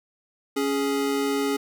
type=tone pair together; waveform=square; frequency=278.1 / 416.7 Hz; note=C#4 / G#4; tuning=+6 / +6 cents; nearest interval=perfect fifth; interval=700 cents; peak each=-26 dBFS; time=0.56-1.57 s; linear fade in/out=10 ms; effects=none